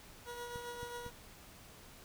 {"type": "tone with tremolo", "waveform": "20% pulse", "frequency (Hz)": 481, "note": "B4", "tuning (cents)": -46, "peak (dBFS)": -36, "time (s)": [0.25, 1.11], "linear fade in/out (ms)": 50, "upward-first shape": "triangle", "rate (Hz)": 7.4, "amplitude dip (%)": 45}
{"type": "clicks", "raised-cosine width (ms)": 5, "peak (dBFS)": -35, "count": 3, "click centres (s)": [0.559, 0.831, 1.064]}
{"effects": ["pink hiss -56 dBFS RMS until 2.04 s"]}